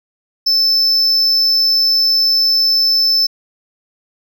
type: tone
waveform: triangle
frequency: 5274 Hz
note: E8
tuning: in tune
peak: -9 dBFS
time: 0.46-3.27 s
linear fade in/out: 10 ms
effects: none